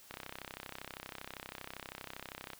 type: click train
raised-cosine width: 0.3 ms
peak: -26 dBFS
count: 80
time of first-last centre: 0.11-2.533 s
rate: 32.6 Hz
effects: white hiss -58 dBFS RMS until 2.59 s